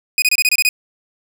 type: tone bursts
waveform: sawtooth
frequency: 2489 Hz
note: D#7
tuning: in tune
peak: -8 dBFS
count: 8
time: 0.18-0.69 s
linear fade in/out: 2 ms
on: 41 ms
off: 26 ms
effects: none